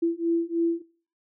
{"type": "beating tone pair", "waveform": "sine", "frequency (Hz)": [333.8, 337], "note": ["E4", "E4"], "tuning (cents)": [22, 38], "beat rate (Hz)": 3.2, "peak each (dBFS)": -25, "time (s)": [0.02, 0.82], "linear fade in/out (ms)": 10, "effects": ["noise-tail reverb RT60 0.4 s tail -18 dB re dry"]}